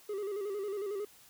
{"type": "tone with vibrato", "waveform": "triangle", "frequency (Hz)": 403.3, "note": "G4", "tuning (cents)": 49, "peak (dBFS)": -32, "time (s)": [0.09, 1.05], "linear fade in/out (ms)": 5, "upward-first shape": "square", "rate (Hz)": 11, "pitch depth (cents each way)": 66, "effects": ["white hiss -59 dBFS RMS until 1.29 s"]}